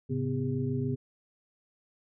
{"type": "tone cluster", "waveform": "sine", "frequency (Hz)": [109.3, 136.4, 251.6, 403.4], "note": ["A2", "C#3", "B3", "G4"], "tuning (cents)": [-11, -28, 32, 50], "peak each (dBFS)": [-35, -31, -33, -36], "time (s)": [0.09, 0.96], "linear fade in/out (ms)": 20, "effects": []}